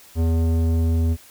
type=tone with low-pass filter sweep; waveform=square; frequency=82.1 Hz; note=E2; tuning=6 cents flat; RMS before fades=-19 dBFS; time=0.15-1.17 s; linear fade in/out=50 ms; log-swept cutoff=520 to 310 Hz; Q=0.75; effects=white hiss -48 dBFS RMS until 1.3 s